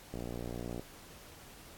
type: click train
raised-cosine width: 2 ms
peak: -27 dBFS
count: 40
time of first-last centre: 0.14-0.795 s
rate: 59.5 Hz
effects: pink hiss -54 dBFS RMS until 1.77 s + AAC 64 kbps